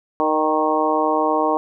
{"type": "harmonic tone with a mistuned harmonic", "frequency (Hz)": 155.56, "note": "D#3", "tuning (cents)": 0, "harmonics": [2, 3, 4, 5, 6, 7], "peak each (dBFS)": [-23, -23, -23, -23, -23, -23], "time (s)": [0.2, 1.57], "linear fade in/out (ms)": 0, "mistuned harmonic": 4, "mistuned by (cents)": -23, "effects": []}